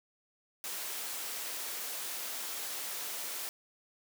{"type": "high-pass noise", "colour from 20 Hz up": "white", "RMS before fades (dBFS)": -39, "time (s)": [0.64, 3.49], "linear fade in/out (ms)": 0, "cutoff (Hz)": 340, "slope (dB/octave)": 12, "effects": []}